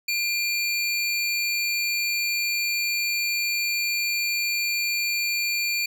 square tone pair together, 2400 / 4531 Hz, D7 / C#8, +37 / +37 cents, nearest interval major seventh, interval 1100 cents, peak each -25 / -29 dBFS, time 0.08-5.86 s, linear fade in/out 5 ms, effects none

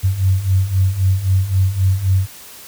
sine beating tone pair, 92.5 / 96.3 Hz, F#2 / G2, 0 / -30 cents, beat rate 3.8 Hz, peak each -18 / -14 dBFS, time 0.03-2.27 s, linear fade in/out 20 ms, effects white hiss -38 dBFS RMS until 2.67 s

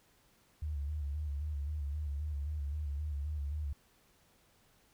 sine tone with vibrato, 73.42 Hz, D2, in tune, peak -34 dBFS, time 0.62-3.73 s, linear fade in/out 5 ms, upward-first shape square, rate 3.8 Hz, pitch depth 61 cents each way, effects pink hiss -68 dBFS RMS until 4.93 s

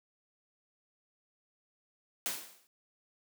white noise with exponential decay, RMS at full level -32 dBFS, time 2.26-2.67 s, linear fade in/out 0 ms, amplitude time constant 89 ms, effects high-pass 200 Hz 12 dB/octave

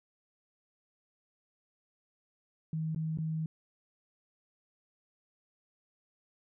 sine tone with dropouts, 158.8 Hz, D#3, 36 cents sharp, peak -31 dBFS, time 2.73-3.46 s, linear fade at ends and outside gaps 2 ms, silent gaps 2.948-2.96 / 3.174-3.186 s, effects none

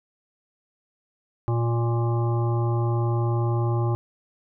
harmonic tone, 117.4 Hz, A#2, 13 cents sharp, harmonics 1 / 3 / 5 / 7 / 9 / 10, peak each -21 / -29 / -37 / -34 / -37 / -41 dBFS, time 1.48-3.95 s, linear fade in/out 0 ms, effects none

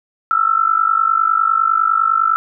sine tone with amplitude modulation, 1326 Hz, E6, 10 cents sharp, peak -8 dBFS, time 0.31-2.36 s, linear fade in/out 0 ms, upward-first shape sine, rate 49.9 Hz, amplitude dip 85%, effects none

